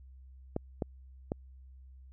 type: clicks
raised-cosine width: 2 ms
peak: -18 dBFS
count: 3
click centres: 0.564 / 0.822 / 1.319 s
effects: added 65 Hz sine -50 dBFS peak until 2.12 s